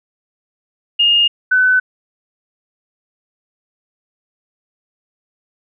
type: tone pair in turn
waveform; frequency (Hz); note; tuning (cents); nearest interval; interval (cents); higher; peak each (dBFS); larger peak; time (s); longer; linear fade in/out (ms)
sine; 2838 / 1507.7; F7 / F#6; +27 / +32; major seventh; 1095; first; -9; neither; 0.99-1.28 / 1.51-1.8; neither; 10
effects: none